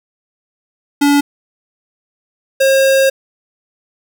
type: tone pair in turn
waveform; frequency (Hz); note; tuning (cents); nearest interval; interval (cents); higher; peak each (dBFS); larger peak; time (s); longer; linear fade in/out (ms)
square; 286.1 / 537.9; D4 / C5; -45 / +48; major seventh; 1093; second; -9; neither; 1.01-1.21 / 2.6-3.1; second; 10
effects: none